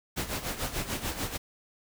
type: noise with tremolo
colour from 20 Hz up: pink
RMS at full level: -31 dBFS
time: 0.16-1.38 s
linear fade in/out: 20 ms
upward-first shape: sine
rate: 6.8 Hz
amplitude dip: 70%
effects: none